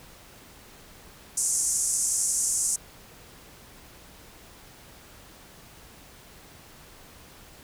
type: band-pass noise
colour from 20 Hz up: pink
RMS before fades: -26 dBFS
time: 1.37-2.76 s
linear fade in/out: 5 ms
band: 6300 to 10000 Hz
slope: 48 dB/octave
effects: pink hiss -50 dBFS RMS until 7.63 s